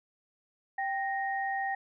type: tone pair together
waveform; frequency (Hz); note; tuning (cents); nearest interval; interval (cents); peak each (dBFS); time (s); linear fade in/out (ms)
sine; 783 / 1862.3; G5 / A#6; -2 / -2; octave + minor third; 1500; -31 / -34; 0.78-1.75; 5
effects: none